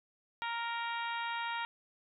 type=harmonic tone with a mistuned harmonic; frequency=466.2 Hz; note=A#4; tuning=in tune; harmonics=2 / 3 / 4 / 5 / 6 / 7 / 8; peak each=-37 / -41 / -43 / -45 / -47 / -48 / -49 dBFS; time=0.42-1.65 s; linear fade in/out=0 ms; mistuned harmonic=8; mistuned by=+15 cents; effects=none